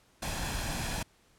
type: noise with comb filter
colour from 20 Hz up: pink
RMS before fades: -34 dBFS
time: 0.22-1.03 s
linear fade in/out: 5 ms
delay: 1.2 ms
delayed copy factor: +0.5
effects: pink hiss -65 dBFS RMS until 1.38 s + low-pass 11000 Hz 12 dB/octave